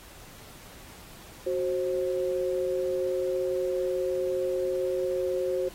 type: tone pair together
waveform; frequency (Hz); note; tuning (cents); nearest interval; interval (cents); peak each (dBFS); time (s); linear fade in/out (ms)
sine; 370 / 530.7; F#4 / C5; 0 / +24; tritone; 624; -28; 1.46-5.69; 10
effects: pink hiss -49 dBFS RMS until 5.74 s + AAC 48 kbps